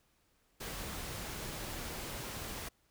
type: noise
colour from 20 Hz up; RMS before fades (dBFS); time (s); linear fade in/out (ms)
pink; -42; 0.6-2.69; 10
effects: pink hiss -73 dBFS RMS until 2.9 s